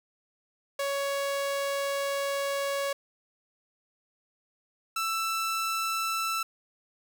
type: tone pair in turn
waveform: sawtooth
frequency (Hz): 558 / 1327.2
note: C#5 / E6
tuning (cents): +11 / +11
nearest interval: octave + minor third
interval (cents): 1500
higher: second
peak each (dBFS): -24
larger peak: neither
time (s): 0.79-2.93 / 4.96-6.43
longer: first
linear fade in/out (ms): 5
effects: none